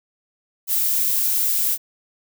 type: noise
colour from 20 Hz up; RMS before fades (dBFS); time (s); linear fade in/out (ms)
violet; -20; 0.67-1.78; 50
effects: none